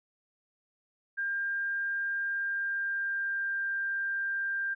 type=tone with pitch glide; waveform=sine; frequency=1600 to 1588.9 Hz; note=G6 to G6; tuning=+35 to +23 cents; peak=-29 dBFS; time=1.17-4.75 s; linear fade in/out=20 ms; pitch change=-12 cents; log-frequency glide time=2.25-3.7 s; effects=none